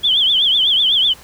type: tone with vibrato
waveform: sine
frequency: 3262 Hz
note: G#7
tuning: 32 cents flat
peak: -11 dBFS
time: 0.03-1.14 s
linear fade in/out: 20 ms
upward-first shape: triangle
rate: 8 Hz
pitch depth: 170 cents each way
effects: pink hiss -42 dBFS RMS until 1.23 s